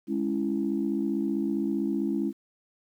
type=chord; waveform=sine; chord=C# minor; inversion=second; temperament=just; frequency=207.9 / 277.2 / 332.6 Hz; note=G#3 / C#4 / E4; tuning=+2 / 0 / +16 cents; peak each=-29 dBFS; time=0.07-2.33 s; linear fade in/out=50 ms; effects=tanh soft clip ceiling -16 dBFS + 10-bit